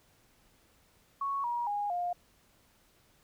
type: tone with pitch steps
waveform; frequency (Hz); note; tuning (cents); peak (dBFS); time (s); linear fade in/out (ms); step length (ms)
sine; 1108.7 / 954.1 / 821 / 706.6; C#6 / A#5 / G#5 / F5; 0 / +40 / -20 / +20; -30; 1.21-2.13; 5; 230
effects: pink hiss -66 dBFS RMS until 3.23 s